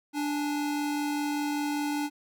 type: tone pair together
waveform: square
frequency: 293.7 / 836 Hz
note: D4 / G#5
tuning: 0 / +11 cents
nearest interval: octave + tritone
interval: 1811 cents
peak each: -29 / -37 dBFS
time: 0.13-2.1 s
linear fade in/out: 50 ms
effects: none